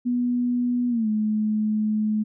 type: tone with pitch glide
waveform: sine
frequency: 244.6 to 214.2 Hz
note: B3 to A3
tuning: -16 to -46 cents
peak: -20 dBFS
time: 0.05-2.24 s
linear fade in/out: 20 ms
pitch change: -230 cents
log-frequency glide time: 0.89-1.08 s
effects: none